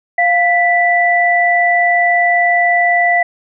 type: tone pair together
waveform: sine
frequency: 699 / 1975.5 Hz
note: F5 / B6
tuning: +1 / 0 cents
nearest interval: octave + tritone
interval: 1799 cents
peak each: -12 / -12 dBFS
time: 0.18-3.23 s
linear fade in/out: 5 ms
effects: none